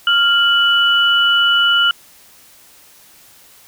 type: tone pair together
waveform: sine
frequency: 1396.9 / 2960 Hz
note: F6 / F#7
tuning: 0 / 0 cents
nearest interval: octave + minor second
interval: 1300 cents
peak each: -13 dBFS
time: 0.07-1.91 s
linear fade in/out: 2 ms
effects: white hiss -46 dBFS RMS until 3.67 s